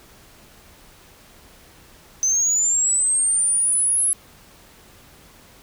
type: linear sweep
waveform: sine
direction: up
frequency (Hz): 6100 to 10900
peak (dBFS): -15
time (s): 2.23-4.13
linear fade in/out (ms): 0
effects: tanh soft clip ceiling -13 dBFS + pink hiss -49 dBFS RMS until 5.62 s